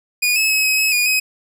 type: tone with pitch steps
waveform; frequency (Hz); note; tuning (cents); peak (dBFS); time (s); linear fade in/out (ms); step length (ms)
sawtooth; 2453 / 2587 / 2562 / 2544 / 2570 / 2446 / 2531; D#7 / E7 / E7 / D#7 / E7 / D#7 / D#7; -25 / -33 / -50 / +38 / -45 / -30 / +29; -11; 0.22-1.2; 10; 140
effects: none